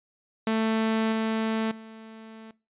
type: tone with level steps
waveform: sawtooth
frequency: 221.6 Hz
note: A3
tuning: 13 cents sharp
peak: -19 / -21 / -39 dBFS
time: 0.47-2.51 s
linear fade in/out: 2 ms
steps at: 1.12 / 1.71 s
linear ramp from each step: 5 ms
effects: noise-tail reverb RT60 0.3 s tail -21 dB re dry + resampled to 8000 Hz